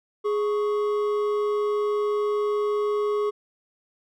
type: tone pair together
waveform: triangle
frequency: 416.9 / 1108.7 Hz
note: G#4 / C#6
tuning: +7 / 0 cents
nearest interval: octave + perfect fourth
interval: 1693 cents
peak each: -20 / -30 dBFS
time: 0.24-3.31 s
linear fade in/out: 20 ms
effects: none